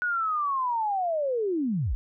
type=linear sweep; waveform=sine; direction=down; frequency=1476 to 38.96 Hz; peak=-24 dBFS; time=0.02-1.95 s; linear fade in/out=0 ms; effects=none